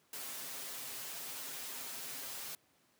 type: noise with comb filter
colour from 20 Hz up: white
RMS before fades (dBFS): -44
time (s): 0.13-2.55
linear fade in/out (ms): 2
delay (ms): 7.5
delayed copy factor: +0.95
effects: pink hiss -71 dBFS RMS until 2.99 s + high-pass 150 Hz 12 dB/octave